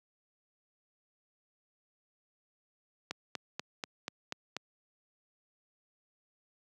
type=click train; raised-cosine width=0.2 ms; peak=-18 dBFS; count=7; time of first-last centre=3.11-4.566 s; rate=4.12 Hz; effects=high-pass 150 Hz 12 dB/octave